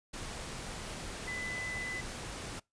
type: tone in noise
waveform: sine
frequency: 2007 Hz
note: B6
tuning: 27 cents sharp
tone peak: -37 dBFS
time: 1.27-2.01 s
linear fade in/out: 10 ms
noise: pink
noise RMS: -42 dBFS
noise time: 0.13-2.6 s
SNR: +2 dB
effects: noise-tail reverb RT60 0.2 s tail -24 dB re dry + resampled to 22050 Hz